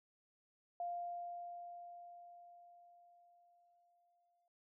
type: tone with exponential decay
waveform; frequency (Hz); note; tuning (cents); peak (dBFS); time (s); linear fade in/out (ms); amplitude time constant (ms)
sine; 698.5; F5; 0; -38; 0.8-4.48; 2; 800
effects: none